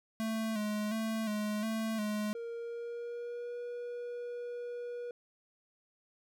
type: tone with vibrato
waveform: square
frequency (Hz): 216.2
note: A3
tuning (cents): -30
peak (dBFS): -33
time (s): 0.2-2.33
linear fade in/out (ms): 0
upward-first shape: square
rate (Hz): 1.4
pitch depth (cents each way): 45
type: tone with pitch glide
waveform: triangle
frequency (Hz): 466.2 to 482.6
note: A#4 to B4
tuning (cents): 0 to -40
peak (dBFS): -36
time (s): 2.35-5.11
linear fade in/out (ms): 2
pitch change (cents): +60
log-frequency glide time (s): 2.54-3.58
effects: none